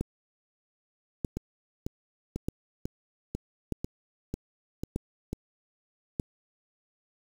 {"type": "two click trains", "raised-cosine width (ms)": 3, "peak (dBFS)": [-19, -16], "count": [9, 6], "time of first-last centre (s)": [[1.37, 5.33], [0.01, 6.198]], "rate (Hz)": [2.02, 0.808], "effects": ["7-bit"]}